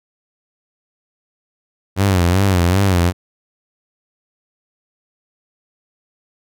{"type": "tone with vibrato", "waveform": "sawtooth", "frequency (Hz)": 92.5, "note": "F#2", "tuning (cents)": 0, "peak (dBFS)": -8, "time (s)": [1.96, 3.13], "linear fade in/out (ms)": 50, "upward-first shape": "sine", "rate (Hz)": 2.6, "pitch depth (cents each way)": 130, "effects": []}